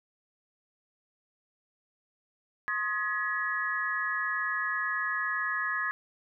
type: tone cluster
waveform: sine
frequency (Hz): 1074 / 1245 / 1685 / 1923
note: C6 / D#6 / G#6 / B6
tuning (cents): +45 / +1 / +25 / -47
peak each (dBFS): -37 / -36 / -30 / -36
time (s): 2.68-5.91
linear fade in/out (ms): 0
effects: none